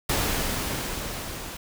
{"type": "noise with level ramp", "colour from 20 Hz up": "pink", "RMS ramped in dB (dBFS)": [-24, -37], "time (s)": [0.09, 1.57], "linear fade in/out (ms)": 5, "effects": []}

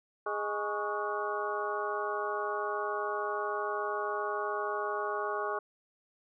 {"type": "harmonic tone with a mistuned harmonic", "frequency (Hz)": 207.6, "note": "G#3", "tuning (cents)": 0, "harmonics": [2, 3, 4, 5, 6, 7], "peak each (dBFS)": [-36, -39, -39, -36, -41, -40], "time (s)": [0.26, 5.59], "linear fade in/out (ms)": 5, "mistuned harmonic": 5, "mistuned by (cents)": 120, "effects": []}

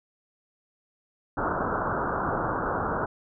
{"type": "low-pass noise", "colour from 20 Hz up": "white", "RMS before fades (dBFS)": -28, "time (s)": [1.37, 3.06], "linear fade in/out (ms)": 5, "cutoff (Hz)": 1500, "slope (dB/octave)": 96, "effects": []}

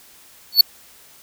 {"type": "tone with exponential growth", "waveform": "square", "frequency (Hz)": 4440, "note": "C#8", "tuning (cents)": 2, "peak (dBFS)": -3, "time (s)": [0.52, 0.61], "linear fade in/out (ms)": 5, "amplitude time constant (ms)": 18, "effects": ["white hiss -48 dBFS RMS until 1.22 s"]}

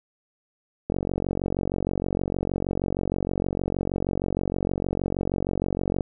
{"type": "click train", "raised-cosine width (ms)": 2, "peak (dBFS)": -12, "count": 238, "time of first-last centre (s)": [0.9, 6.008], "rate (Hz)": 46.4, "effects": []}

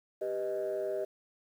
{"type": "chord", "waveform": "sine", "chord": "G augmented", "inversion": "none", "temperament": "equal", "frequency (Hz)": [392, 493.9, 622.3], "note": ["G4", "B4", "D#5"], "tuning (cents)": [0, 0, 0], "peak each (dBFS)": [-34, -38, -33], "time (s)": [0.21, 1.05], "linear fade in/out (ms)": 10, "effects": ["tanh soft clip ceiling -26 dBFS", "10-bit"]}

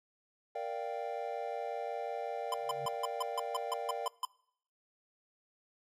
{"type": "chord", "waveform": "triangle", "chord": "G minor seventh", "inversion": "first", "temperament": "equal", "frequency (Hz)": [466.2, 587.3, 698.5, 784], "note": ["Bb4", "D5", "F5", "G5"], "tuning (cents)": [0, 0, 0, 0], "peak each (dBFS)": -39, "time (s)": [0.55, 4.08], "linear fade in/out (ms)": 5}
{"type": "tone bursts", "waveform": "square", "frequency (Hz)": 1019, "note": "C6", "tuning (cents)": -46, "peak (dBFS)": -32, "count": 11, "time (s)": [2.52, 4.251], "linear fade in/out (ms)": 2, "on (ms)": 21, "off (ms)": 150}
{"type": "tone with exponential growth", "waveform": "triangle", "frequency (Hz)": 140.3, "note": "C#3", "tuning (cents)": 21, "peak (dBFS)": -40, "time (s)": [2.54, 2.86], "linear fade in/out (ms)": 2, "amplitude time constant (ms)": 68}
{"effects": ["noise-tail reverb RT60 0.7 s tail -24 dB re dry", "MP3 64 kbps"]}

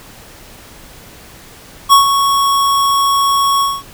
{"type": "tone with ADSR envelope", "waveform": "square", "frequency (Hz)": 1108.7, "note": "C#6", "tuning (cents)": 0, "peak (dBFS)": -3, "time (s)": [1.89, 3.83], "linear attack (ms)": 35, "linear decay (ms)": 120, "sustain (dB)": -8, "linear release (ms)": 220, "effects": ["pink hiss -38 dBFS RMS until 3.93 s"]}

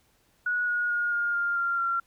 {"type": "tone with pitch steps", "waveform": "sine", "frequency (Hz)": [1461, 1445.9, 1430.9, 1416.1, 1401.5, 1387, 1372.6], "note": ["F#6", "F#6", "F6", "F6", "F6", "F6", "F6"], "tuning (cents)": [-22, -40, 42, 24, 6, -12, -30], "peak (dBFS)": -24, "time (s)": [0.46, 2], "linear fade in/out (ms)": 5, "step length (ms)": 220, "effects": ["pink hiss -66 dBFS RMS until 2.06 s"]}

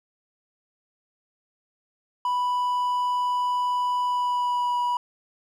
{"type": "tone with pitch glide", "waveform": "triangle", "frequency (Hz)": [987.8, 975.3], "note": ["B5", "B5"], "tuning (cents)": [0, -22], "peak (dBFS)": -20, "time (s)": [2.25, 4.97], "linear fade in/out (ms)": 2, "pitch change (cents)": -22, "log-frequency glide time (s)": [4.04, 4.78], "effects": []}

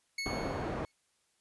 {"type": "tone with exponential decay", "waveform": "25% pulse", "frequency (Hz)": 2199, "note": "C#7", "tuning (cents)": -14, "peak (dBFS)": -29, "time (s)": [0.18, 0.92], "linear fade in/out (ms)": 5, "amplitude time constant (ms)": 160}
{"type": "low-pass noise", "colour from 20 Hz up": "white", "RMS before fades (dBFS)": -36, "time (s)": [0.26, 0.85], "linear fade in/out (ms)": 0, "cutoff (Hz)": 690, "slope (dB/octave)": 12}
{"effects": ["white hiss -74 dBFS RMS until 1.4 s", "resampled to 24000 Hz"]}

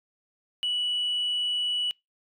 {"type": "tone", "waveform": "sine", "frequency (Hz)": 2948, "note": "F#7", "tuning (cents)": -7, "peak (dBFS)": -23, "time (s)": [0.63, 1.91], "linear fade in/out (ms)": 0, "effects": ["noise-tail reverb RT60 0.2 s tail -26 dB re dry", "tanh soft clip ceiling -22 dBFS"]}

